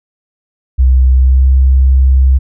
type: tone with pitch glide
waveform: sine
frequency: 64.2 to 65.81 Hz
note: C2 to C2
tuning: -32 to +11 cents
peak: -4 dBFS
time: 0.78-2.39 s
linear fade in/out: 20 ms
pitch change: +43 cents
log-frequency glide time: 1.14-1.47 s
effects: none